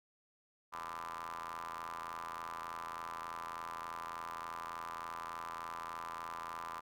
sawtooth ring-modulated tone, 83.4 Hz, E2, 21 cents sharp, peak -35 dBFS, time 0.72-6.81 s, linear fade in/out 20 ms, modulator 1100 Hz, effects none

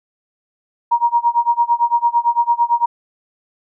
sine tone with tremolo, 945 Hz, A#5, 23 cents sharp, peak -9 dBFS, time 0.91-2.86 s, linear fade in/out 10 ms, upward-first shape sine, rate 8.9 Hz, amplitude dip 95%, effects none

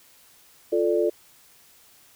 sine chord, D minor, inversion first, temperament equal, 349.2 / 440 / 587.3 Hz, F4 / A4 / D5, 0 / 0 / 0 cents, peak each -23 / -23 / -25 dBFS, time 0.72-1.1 s, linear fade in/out 10 ms, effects white hiss -55 dBFS RMS until 2.15 s

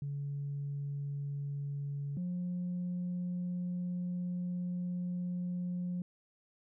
sine tone pair in turn, 142 / 178.29 Hz, C#3 / F3, +42 / +36 cents, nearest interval major third, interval 394 cents, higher second, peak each -34 / -32 dBFS, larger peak second, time 0.02-2.17 / 2.17-6.02 s, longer second, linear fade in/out 2 ms, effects tanh soft clip ceiling -31 dBFS

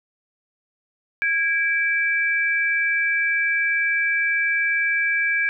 sine tone pair together, 1643 / 2324 Hz, G#6 / D7, -19 / -19 cents, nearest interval tritone, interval 600 cents, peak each -21 dBFS, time 1.22-5.49 s, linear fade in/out 0 ms, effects none

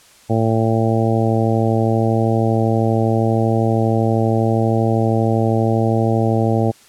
harmonic tone, 112.6 Hz, A2, 40 cents sharp, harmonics 1 / 2 / 3 / 4 / 5 / 6 / 7, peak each -17 / -20 / -22 / -23 / -24 / -25 / -25 dBFS, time 0.29-6.72 s, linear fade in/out 20 ms, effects white hiss -48 dBFS RMS until 6.88 s + low-pass 10000 Hz 12 dB/octave

